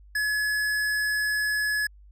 sine tone with hard clipping, 1700 Hz, G#6, 40 cents sharp, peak -25 dBFS, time 0.15-1.87 s, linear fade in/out 5 ms, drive 15 dB, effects added 50 Hz sine -48 dBFS peak until 2.11 s

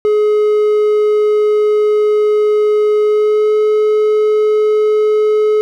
triangle tone with pitch glide, 422.4 to 426.8 Hz, G#4 to G#4, +29 to +47 cents, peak -7 dBFS, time 0.05-5.61 s, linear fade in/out 0 ms, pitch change +18 cents, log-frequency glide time 3.02-3.54 s, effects none

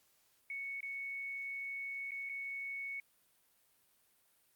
sine tone with dropouts, 2217 Hz, C#7, in tune, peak -39 dBFS, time 0.5-3 s, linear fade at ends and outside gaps 2 ms, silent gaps 0.806-0.829 / 2.109-2.117 / 2.291-2.295 s, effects white hiss -72 dBFS RMS until 4.55 s + Opus 48 kbps

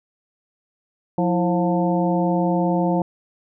harmonic tone with a mistuned harmonic, 177.5 Hz, F3, 28 cents sharp, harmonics 1 / 2 / 3 / 4 / 5, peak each -20 / -23 / -25 / -26 / -27 dBFS, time 1.18-3.02 s, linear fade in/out 2 ms, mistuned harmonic 2, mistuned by -110 cents, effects none

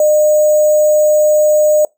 sine tone with sample-and-hold, 607 Hz, D#5, 43 cents flat, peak -7 dBFS, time 0-1.85 s, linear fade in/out 2 ms, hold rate 7350 Hz, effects noise-tail reverb RT60 0.2 s tail -25 dB re dry

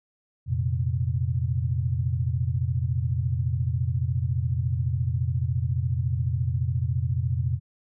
sine chord, F suspended fourth, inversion none, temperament equal, 87.31 / 116.54 / 130.81 Hz, F2 / Bb2 / C3, 0 / 0 / 0 cents, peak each -27 dBFS, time 0.46-7.6 s, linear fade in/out 50 ms, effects none

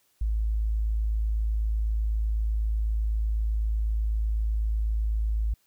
sine tone, 54 Hz, A1, 32 cents flat, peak -23 dBFS, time 0.21-5.54 s, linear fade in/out 5 ms, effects white hiss -68 dBFS RMS until 5.66 s

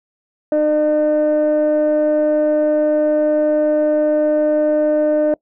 sine tone pair together, 304.2 / 605 Hz, D#4 / D#5, -39 / -49 cents, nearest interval octave, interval 1190 cents, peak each -16 / -12 dBFS, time 0.52-5.34 s, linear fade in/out 2 ms, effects noise-tail reverb RT60 0.1 s tail -24 dB re dry + tanh soft clip ceiling -9 dBFS

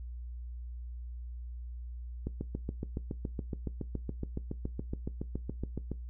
click train, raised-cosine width 3 ms, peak -22 dBFS, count 27, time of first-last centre 2.27-5.917 s, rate 7.13 Hz, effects noise-tail reverb RT60 0.2 s tail -19 dB re dry + added 60 Hz sine -39 dBFS peak until 6.09 s

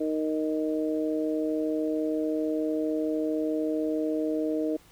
harmonic tone, 155.56 Hz, D#3, in tune, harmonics 2 / 3 / 4, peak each -27 / -31 / -33 dBFS, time 0-4.77 s, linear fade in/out 10 ms, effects pink hiss -57 dBFS RMS until 4.91 s

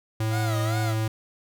square tone, 110 Hz, A2, in tune, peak -24 dBFS, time 0.2-1.08 s, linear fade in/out 5 ms
25% pulse tone with vibrato, 671 Hz, E5, 31 cents sharp, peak -27 dBFS, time 0.3-0.95 s, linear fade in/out 50 ms, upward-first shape sine, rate 2.5 Hz, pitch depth 150 cents each way
effects none

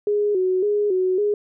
sine tone with vibrato, 392 Hz, G4, in tune, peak -17 dBFS, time 0.07-1.34 s, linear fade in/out 2 ms, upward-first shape square, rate 1.8 Hz, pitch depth 96 cents each way, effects none

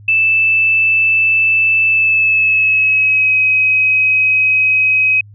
sine tone with pitch glide, 2637 to 2535 Hz, E7 to D#7, 0 to +32 cents, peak -9 dBFS, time 0.08-5.21 s, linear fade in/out 5 ms, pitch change -68 cents, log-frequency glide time 1.87-3.36 s, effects added 103 Hz sine -36 dBFS peak until 5.34 s

